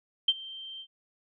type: tone with ADSR envelope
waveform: sine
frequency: 3138 Hz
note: G7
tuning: 1 cent sharp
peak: -17 dBFS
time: 0.28-0.87 s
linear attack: 6 ms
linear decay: 41 ms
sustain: -22 dB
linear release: 68 ms
effects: none